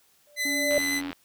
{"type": "tone with exponential growth", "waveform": "sine", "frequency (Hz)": 587.3, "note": "D5", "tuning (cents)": 0, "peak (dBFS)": -18, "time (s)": [0.27, 0.78], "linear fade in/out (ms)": 0, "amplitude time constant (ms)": 110}
{"type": "tone with vibrato", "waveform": "sawtooth", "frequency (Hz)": 2018, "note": "B6", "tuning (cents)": 37, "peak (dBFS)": -22, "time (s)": [0.36, 1.02], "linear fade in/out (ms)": 50, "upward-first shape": "sine", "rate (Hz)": 11, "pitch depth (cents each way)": 8}
{"type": "tone with tremolo", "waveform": "triangle", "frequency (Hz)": 280.9, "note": "C#4", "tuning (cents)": 23, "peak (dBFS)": -28, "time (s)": [0.45, 1.11], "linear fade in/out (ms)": 5, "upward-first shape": "triangle", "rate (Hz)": 2.4, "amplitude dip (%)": 35}
{"type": "click train", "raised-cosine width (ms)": 0.3, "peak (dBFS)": -21, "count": 37, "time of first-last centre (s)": [0.71, 1.13], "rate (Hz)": 85.8}
{"effects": ["white hiss -63 dBFS RMS until 1.24 s"]}